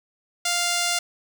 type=tone; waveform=5% pulse; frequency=699 Hz; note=F5; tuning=1 cent sharp; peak=-10 dBFS; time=0.45-0.99 s; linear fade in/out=5 ms; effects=none